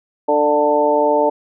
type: harmonic tone with a mistuned harmonic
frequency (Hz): 148.1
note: D3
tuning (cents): +15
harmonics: 2 / 3 / 4 / 5 / 6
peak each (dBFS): -22 / -18 / -16 / -25 / -17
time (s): 0.28-1.3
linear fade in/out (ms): 10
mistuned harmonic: 5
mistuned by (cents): -20
effects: none